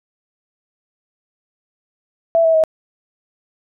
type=tone with pitch steps; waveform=sine; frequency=664 / 649.6 / 635.5 Hz; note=E5 / E5 / D#5; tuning=+12 / -26 / +36 cents; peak=-10 dBFS; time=2.35-2.638 s; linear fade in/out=0 ms; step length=96 ms; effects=none